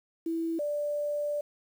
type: tone pair in turn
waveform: sine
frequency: 329.6 / 587.3 Hz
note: E4 / D5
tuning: 0 / 0 cents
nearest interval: minor seventh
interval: 1000 cents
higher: second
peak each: -28 dBFS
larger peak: neither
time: 0.26-0.59 / 0.59-1.41 s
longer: second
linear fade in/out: 5 ms
effects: 9-bit